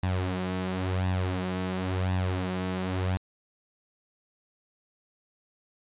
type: tone with flanger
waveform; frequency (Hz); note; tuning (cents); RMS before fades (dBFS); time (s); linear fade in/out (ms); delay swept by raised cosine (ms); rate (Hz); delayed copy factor
sawtooth; 92.5; F#2; 0; -29; 0.03-3.17; 0; 1.1 to 6.3; 0.95; +0.65
effects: resampled to 8000 Hz